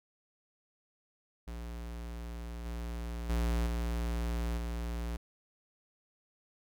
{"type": "tone with level steps", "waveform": "square", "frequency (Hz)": 58.27, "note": "A#1", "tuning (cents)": 0, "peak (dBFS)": [-40, -37, -29, -32, -35], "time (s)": [1.47, 5.17], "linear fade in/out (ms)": 10, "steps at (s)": [2.65, 3.29, 3.66, 4.57], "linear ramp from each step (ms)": 10, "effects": []}